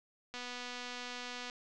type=click train; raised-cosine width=0.2 ms; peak=-26 dBFS; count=286; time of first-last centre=0.34-1.499 s; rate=246 Hz; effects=low-pass 7000 Hz 12 dB/octave